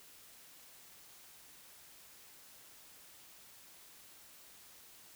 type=silence; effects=white hiss -58 dBFS RMS until 5.15 s